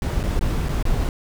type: noise with dropouts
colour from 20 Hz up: brown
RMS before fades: -21 dBFS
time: 0.02-1.09 s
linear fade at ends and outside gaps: 1 ms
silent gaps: 0.231-0.237 / 0.393-0.41 / 0.687-0.691 / 0.827-0.853 s
effects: none